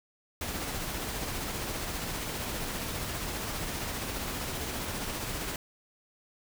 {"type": "noise with tremolo", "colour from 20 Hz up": "pink", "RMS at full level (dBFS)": -34, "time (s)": [0.41, 5.56], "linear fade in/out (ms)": 2, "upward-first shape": "sine", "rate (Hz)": 15, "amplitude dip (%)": 25, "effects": []}